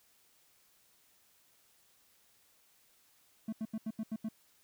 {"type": "tone bursts", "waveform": "triangle", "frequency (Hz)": 220, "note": "A3", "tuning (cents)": 0, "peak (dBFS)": -32, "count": 7, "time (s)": [3.48, 4.288], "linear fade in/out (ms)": 5, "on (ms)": 46, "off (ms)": 81, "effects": ["white hiss -68 dBFS RMS until 4.63 s"]}